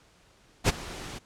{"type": "noise with ADSR envelope", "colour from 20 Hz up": "pink", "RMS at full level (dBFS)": -20, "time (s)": [0.64, 1.19], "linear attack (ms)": 45, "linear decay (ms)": 25, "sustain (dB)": -19, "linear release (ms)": 13, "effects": ["pink hiss -60 dBFS RMS until 1.25 s", "low-pass 8000 Hz 12 dB/octave"]}